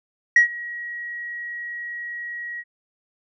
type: tone with ADSR envelope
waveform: sine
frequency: 1905 Hz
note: A#6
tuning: 37 cents sharp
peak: -7 dBFS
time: 0.36-2.64 s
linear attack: 4 ms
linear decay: 110 ms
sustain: -22 dB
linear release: 46 ms
effects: tanh soft clip ceiling -7 dBFS